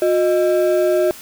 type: ring-modulated tone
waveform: triangle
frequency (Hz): 490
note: B4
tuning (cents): -14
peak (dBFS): -8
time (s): 0.02-1.11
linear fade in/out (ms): 0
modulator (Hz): 130
effects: white hiss -38 dBFS RMS until 1.21 s